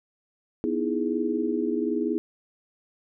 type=chord; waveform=sine; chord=E major seventh; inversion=second; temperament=equal with one note detuned; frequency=246.9 / 311.1 / 332.1 / 415.3 Hz; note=B3 / D#4 / E4 / G#4; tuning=0 / 0 / +13 / 0 cents; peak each=-29 dBFS; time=0.64-2.18 s; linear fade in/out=0 ms; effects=none